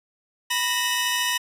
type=tone cluster; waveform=sawtooth; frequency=981 / 1852 / 2584 / 2957 Hz; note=B5 / A#6 / E7 / F#7; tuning=-12 / -12 / -35 / -2 cents; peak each=-24 / -23 / -29 / -23 dBFS; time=0.5-1.38 s; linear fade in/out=10 ms; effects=resampled to 32000 Hz